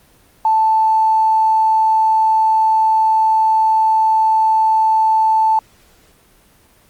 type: tone with tanh clipping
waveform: triangle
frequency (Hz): 880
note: A5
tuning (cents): 0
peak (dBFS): -10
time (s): 0.45-5.59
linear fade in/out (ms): 2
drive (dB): 3
effects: pink hiss -51 dBFS RMS until 6.89 s + Opus 24 kbps